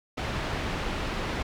pink low-pass noise, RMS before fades -31 dBFS, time 0.17-1.43 s, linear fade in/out 10 ms, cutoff 3300 Hz, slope 12 dB/octave, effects none

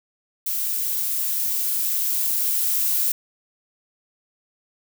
violet noise with level ramp, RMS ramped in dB -25 to -21 dBFS, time 0.46-3.12 s, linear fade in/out 5 ms, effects none

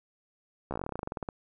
slowing click train, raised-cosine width 1 ms, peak -20 dBFS, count 19, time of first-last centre 0.71-1.288 s, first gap 14 ms, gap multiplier 1.09, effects none

